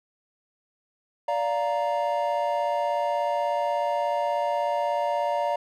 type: chord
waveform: triangle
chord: Bb major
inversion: first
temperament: just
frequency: 582.7 / 699.2 / 932.3 Hz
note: D5 / F5 / Bb5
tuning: -14 / +2 / 0 cents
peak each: -25 / -26 / -26 dBFS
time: 1.28-5.56 s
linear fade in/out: 5 ms
effects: none